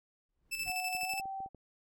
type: noise with exponential growth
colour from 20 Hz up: brown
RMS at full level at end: -47 dBFS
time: 0.29-0.7 s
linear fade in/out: 2 ms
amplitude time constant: 87 ms
type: tone with tremolo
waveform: sawtooth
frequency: 2637 Hz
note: E7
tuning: in tune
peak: -30 dBFS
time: 0.51-1.21 s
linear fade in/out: 20 ms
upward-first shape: square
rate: 12 Hz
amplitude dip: 50%
type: tone with pitch glide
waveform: sine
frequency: 740 to 775.4 Hz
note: F#5 to G5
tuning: 0 to -19 cents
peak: -37 dBFS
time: 0.65-1.49 s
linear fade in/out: 50 ms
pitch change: +81 cents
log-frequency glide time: 1.03-1.15 s
type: clicks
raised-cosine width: 2 ms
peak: -39 dBFS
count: 8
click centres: 0.95 / 1.033 / 1.137 / 1.198 / 1.256 / 1.404 / 1.461 / 1.547 s
effects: none